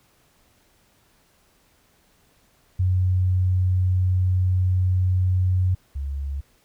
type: tone pair in turn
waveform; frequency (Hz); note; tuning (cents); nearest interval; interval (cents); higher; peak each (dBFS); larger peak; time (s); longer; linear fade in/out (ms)
sine; 92 / 69.78; F#2 / C#2; -9 / +12; perfect fourth; 479; first; -17 / -25; first; 2.79-5.75 / 5.95-6.41; first; 10
effects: pink hiss -61 dBFS RMS until 6.64 s